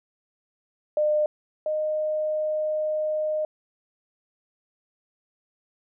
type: tone pair in turn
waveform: sine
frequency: 604 / 615.6 Hz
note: D5 / D#5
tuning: +48 / -19 cents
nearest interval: unison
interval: 33 cents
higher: second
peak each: -19 / -23 dBFS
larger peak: first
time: 0.97-1.26 / 1.66-3.45 s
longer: second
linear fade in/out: 2 ms
effects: none